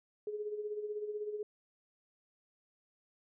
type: tone with tremolo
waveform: sine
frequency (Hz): 420.2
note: G#4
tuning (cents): +20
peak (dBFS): -34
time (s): 0.27-1.43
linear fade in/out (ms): 2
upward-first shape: sine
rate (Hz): 16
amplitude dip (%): 60
effects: none